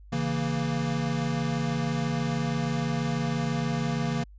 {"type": "chord", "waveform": "square", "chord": "A# diminished", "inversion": "first", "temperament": "equal", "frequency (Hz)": [138.59, 164.81, 233.1], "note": ["C#3", "E3", "A#3"], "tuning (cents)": [0, 0, 0], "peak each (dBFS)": -31, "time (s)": [0.12, 4.24], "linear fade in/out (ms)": 10, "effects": ["added 50 Hz sine -46 dBFS peak until 4.38 s", "resampled to 16000 Hz"]}